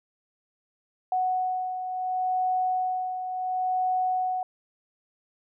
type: beating tone pair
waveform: sine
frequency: 740 / 740.71 Hz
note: F#5 / F#5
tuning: 0 / +2 cents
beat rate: 0.71 Hz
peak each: -25 / -33 dBFS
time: 1.12-4.43 s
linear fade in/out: 2 ms
effects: none